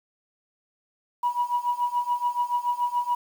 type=tone with tremolo; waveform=sine; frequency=970 Hz; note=B5; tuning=31 cents flat; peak=-18 dBFS; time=1.23-3.15 s; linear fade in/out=5 ms; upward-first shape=triangle; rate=7 Hz; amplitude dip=95%; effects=tanh soft clip ceiling -16 dBFS + 8-bit